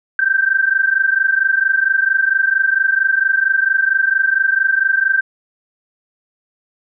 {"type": "tone pair together", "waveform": "sine", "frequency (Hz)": [1553.6, 1578], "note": ["G6", "G6"], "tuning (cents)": [-16, 11], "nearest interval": "unison", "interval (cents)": 27, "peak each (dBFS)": -15, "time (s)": [0.19, 5.21], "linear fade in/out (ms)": 2, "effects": []}